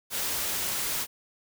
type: noise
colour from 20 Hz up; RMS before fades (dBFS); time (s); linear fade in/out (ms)
white; -30; 0.1-1.07; 50
effects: none